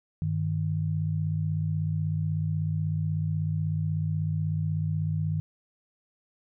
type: tone pair together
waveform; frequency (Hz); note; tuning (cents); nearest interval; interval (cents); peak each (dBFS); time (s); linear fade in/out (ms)
sine; 99.3 / 155.56; G2 / D#3; +23 / 0; minor sixth; 777; -29 / -27; 0.22-5.4; 0
effects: none